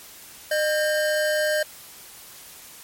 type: tone pair together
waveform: square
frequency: 609.9 / 1593 Hz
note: D#5 / G6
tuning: -35 / +27 cents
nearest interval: octave + perfect fourth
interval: 1662 cents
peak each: -22 / -27 dBFS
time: 0.51-1.63 s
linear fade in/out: 5 ms
effects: white hiss -44 dBFS RMS until 2.83 s + MP3 64 kbps